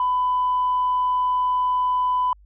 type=tone; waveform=sine; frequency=1000 Hz; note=B5; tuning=21 cents sharp; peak=-17 dBFS; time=0-2.33 s; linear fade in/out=2 ms; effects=tanh soft clip ceiling -14 dBFS + added 50 Hz sine -48 dBFS peak until 2.45 s